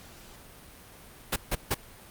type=noise bursts; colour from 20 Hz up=pink; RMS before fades=-26 dBFS; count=3; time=1.32-1.746 s; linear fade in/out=10 ms; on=42 ms; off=150 ms; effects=pink hiss -50 dBFS RMS until 2.1 s + Opus 48 kbps